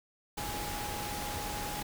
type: tone in noise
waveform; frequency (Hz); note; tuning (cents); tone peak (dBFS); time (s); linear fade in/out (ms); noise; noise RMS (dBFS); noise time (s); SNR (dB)
sine; 829; G#5; -3; -40; 0.37-1.83; 10; pink; -38; 0.37-1.83; -5
effects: none